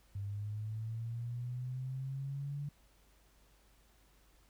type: linear sweep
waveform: sine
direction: up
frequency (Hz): 98.6 to 145.2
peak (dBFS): -37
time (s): 0.15-2.69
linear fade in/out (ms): 5
effects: added 50 Hz sine -66 dBFS peak until 4.49 s + pink hiss -69 dBFS RMS until 4.49 s